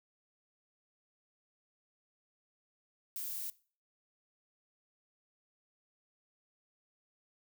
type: noise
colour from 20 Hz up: violet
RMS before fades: -40 dBFS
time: 3.16-3.5 s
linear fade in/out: 0 ms
effects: noise-tail reverb RT60 0.4 s tail -20 dB re dry